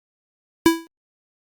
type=tone with exponential decay; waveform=square; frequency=330 Hz; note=E4; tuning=2 cents sharp; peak=-8 dBFS; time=0.66-0.87 s; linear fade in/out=0 ms; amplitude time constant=45 ms; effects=Opus 48 kbps